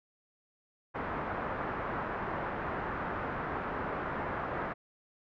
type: low-pass noise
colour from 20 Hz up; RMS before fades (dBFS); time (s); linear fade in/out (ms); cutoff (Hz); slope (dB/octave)
white; -36; 0.94-4.74; 20; 1500; 24
effects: none